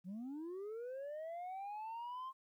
sine linear sweep, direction up, 171.5 to 1067 Hz, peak -40 dBFS, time 0.04-2.33 s, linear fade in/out 50 ms, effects tanh soft clip ceiling -42 dBFS + 13-bit

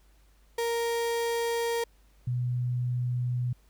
35% pulse / sine tone pair in turn, 466.2 / 123.48 Hz, A#4 / B2, 0 / 0 cents, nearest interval octave + major seventh, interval 2300 cents, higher first, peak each -25 / -26 dBFS, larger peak first, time 0.58-1.84 / 2.27-3.53 s, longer neither, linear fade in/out 5 ms, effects added 50 Hz sine -58 dBFS peak until 3.69 s + pink hiss -67 dBFS RMS until 3.69 s

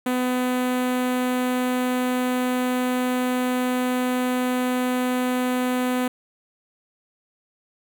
sawtooth tone with notch filter, 251.3 Hz, B3, 30 cents sharp, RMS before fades -23 dBFS, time 0.06-6.08 s, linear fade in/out 5 ms, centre 5200 Hz, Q 1.2, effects none

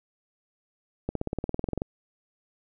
accelerating click train, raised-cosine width 2 ms, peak -15 dBFS, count 15, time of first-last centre 1.09-1.819 s, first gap 63 ms, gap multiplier 0.97, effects none

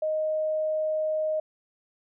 sine tone, 622.3 Hz, D#5, in tune, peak -24 dBFS, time 0.02-1.4 s, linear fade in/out 5 ms, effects none

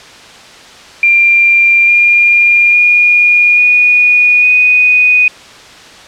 sine tone with pitch steps, 2382 / 2407 / 2432 / 2457 / 2483 Hz, D7 / D7 / D#7 / D#7 / D#7, +24 / +42 / -40 / -22 / -4 cents, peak -4 dBFS, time 1.03-5.28 s, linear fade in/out 2 ms, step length 850 ms, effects white hiss -34 dBFS RMS until 6.07 s + low-pass 5000 Hz 12 dB/octave

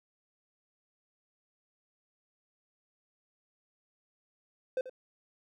triangle tone with echo, 514 Hz, C5, 31 cents flat, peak -26 dBFS, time 4.77-4.81 s, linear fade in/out 2 ms, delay 86 ms, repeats 1, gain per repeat -13 dB, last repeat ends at 4.896 s, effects none

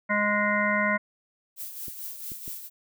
harmonic tone, 207.7 Hz, G#3, in tune, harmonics 1 / 3 / 5 / 7 / 9 / 10, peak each -29 / -29 / -29 / -29 / -29 / -29 dBFS, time 0.09-0.98 s, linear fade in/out 20 ms
violet noise with tremolo, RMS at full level -35 dBFS, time 1.56-2.7 s, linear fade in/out 50 ms, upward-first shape triangle, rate 4.5 Hz, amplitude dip 60%
clicks, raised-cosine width 3 ms, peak -30 dBFS, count 3, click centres 1.882 / 2.319 / 2.479 s
effects none

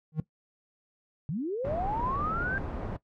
triangle tone with exponential growth, 155.5 Hz, D#3, 1 cent flat, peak -20 dBFS, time 0.12-0.2 s, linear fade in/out 2 ms, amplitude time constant 16 ms
sine linear sweep, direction up, 130.81 to 1601 Hz, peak -29 dBFS, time 1.29-2.58 s, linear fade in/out 0 ms
pink low-pass noise, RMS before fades -35 dBFS, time 1.64-2.97 s, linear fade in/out 10 ms, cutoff 870 Hz, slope 12 dB/octave
effects noise-tail reverb RT60 0.1 s tail -17 dB re dry

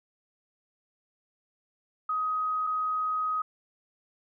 sine tone pair in turn, 1258 / 1258 Hz, D#6 / D#6, +19 / +19 cents, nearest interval unison, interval 0 cents, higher neither, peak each -26 dBFS, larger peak neither, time 2.09-2.67 / 2.67-3.42 s, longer second, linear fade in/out 5 ms, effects none

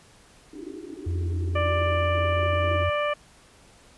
pink band-pass noise, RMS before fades -39 dBFS, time 0.53-2.84 s, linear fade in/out 5 ms, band 280 to 400 Hz, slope 96 dB/octave
sine tone with pitch glide, 86.7 to 88.52 Hz, F2 to F2, -12 to +24 cents, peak -24 dBFS, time 1.06-2.9 s, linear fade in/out 10 ms, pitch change +36 cents, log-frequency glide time 1.7-2.61 s
harmonic tone, 590 Hz, D5, 8 cents sharp, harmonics 1 / 2 / 3 / 4 / 5, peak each -25 / -28 / -34 / -33 / -38 dBFS, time 1.55-3.14 s, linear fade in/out 10 ms
effects pink hiss -54 dBFS RMS until 3.97 s + resampled to 24000 Hz

